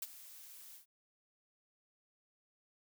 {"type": "noise with ADSR envelope", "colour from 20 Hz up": "blue", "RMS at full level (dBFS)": -38, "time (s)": [0.02, 0.86], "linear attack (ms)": 5, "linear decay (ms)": 32, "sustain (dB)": -16, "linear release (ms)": 110, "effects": []}